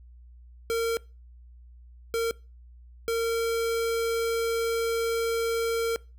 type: tone bursts at uneven times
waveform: square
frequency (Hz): 458.9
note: A#4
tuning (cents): -27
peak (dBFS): -25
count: 3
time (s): 0.7-0.97 / 2.14-2.31 / 3.08-5.96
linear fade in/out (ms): 0
effects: noise-tail reverb RT60 0.3 s tail -23 dB re dry + added 60 Hz sine -47 dBFS peak until 6.18 s